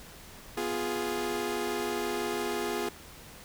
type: chord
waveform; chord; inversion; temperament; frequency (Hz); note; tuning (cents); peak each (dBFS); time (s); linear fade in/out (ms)
sawtooth; F diminished; second; equal; 246.9 / 349.2 / 415.3; Cb4 / F4 / Ab4; 0 / 0 / 0; -34 / -30 / -29; 0.57-2.89; 5
effects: pink hiss -49 dBFS RMS until 3.44 s